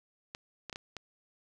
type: clicks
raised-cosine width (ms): 0.2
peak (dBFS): -23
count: 5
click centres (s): 0.349 / 0.697 / 0.728 / 0.759 / 0.967
effects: none